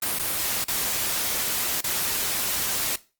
white noise with dropouts, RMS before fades -26 dBFS, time 0.02-2.96 s, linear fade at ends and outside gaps 5 ms, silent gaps 0.189-0.194 / 0.643-0.681 / 1.809-1.84 s, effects noise-tail reverb RT60 0.3 s tail -18 dB re dry + Opus 32 kbps

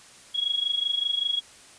sine tone with amplitude modulation, 3322 Hz, G#7, in tune, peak -20 dBFS, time 0.34-1.41 s, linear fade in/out 20 ms, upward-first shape sine, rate 25.2 Hz, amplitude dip 80%, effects white hiss -50 dBFS RMS until 1.78 s + resampled to 22050 Hz

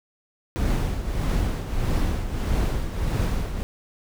brown noise with tremolo, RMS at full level -21 dBFS, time 0.56-3.63 s, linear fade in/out 0 ms, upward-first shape triangle, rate 1.6 Hz, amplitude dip 65%, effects none

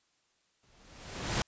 pink noise with exponential growth, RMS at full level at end -28 dBFS, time 0.63-1.42 s, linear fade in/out 2 ms, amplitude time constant 170 ms, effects white hiss -73 dBFS RMS until 1.47 s + resampled to 16000 Hz

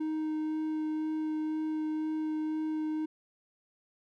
triangle tone with vibrato, 311.1 Hz, D#4, in tune, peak -28 dBFS, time 0-3.06 s, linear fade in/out 10 ms, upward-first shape sine, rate 2 Hz, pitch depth 8 cents each way, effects none

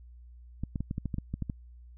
clicks, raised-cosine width 5 ms, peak -20 dBFS, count 11, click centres 0.636 / 0.758 / 0.806 / 0.911 / 0.981 / 1.057 / 1.142 / 1.184 / 1.34 / 1.423 / 1.498 s, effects added 60 Hz sine -48 dBFS peak until 1.97 s

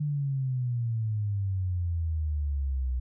sine exponential sweep, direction down, 150.3 to 61.74 Hz, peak -26 dBFS, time 0-3 s, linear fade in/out 10 ms, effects none

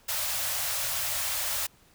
white band-stop noise, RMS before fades -30 dBFS, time 0.08-1.67 s, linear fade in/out 10 ms, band 140 to 520 Hz, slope 96 dB/octave, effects pink hiss -60 dBFS RMS until 1.94 s

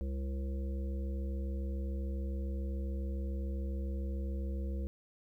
harmonic tone, 67.1 Hz, C2, 44 cents sharp, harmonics 1 / 3 / 5 / 7 / 8, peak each -34 / -44 / -48 / -51 / -52 dBFS, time 0.01-4.87 s, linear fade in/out 0 ms, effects 12-bit

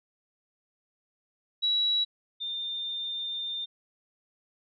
sine tone pair in turn, 3900 / 3607 Hz, B7 / A7, -23 / +42 cents, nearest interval minor second, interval 135 cents, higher first, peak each -23 / -31 dBFS, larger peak first, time 1.62-2.05 / 2.4-3.66 s, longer second, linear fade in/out 20 ms, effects none

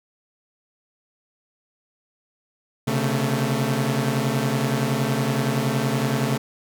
sawtooth tone cluster, 129.8 / 140.5 / 222.1 Hz, C3 / C#3 / A3, -13 / +24 / +16 cents, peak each -21 dBFS, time 2.87-6.38 s, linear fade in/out 10 ms, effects none

